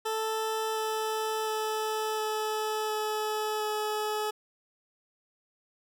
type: tone with pitch steps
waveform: 20% pulse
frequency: 440 / 437.2 / 434.4 / 431.7 / 429 / 426.2 Hz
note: A4 / A4 / A4 / A4 / A4 / G#4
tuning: 0 / -11 / -22 / -33 / -44 / +45 cents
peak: -24 dBFS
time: 0.05-4.31 s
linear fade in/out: 10 ms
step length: 710 ms
effects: none